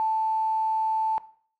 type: tone with quantisation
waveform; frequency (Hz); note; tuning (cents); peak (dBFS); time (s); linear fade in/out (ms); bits
sine; 880; A5; 0; -22; 0-1.18; 0; 7
effects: noise-tail reverb RT60 0.5 s tail -17 dB re dry + low-pass 3000 Hz 12 dB/octave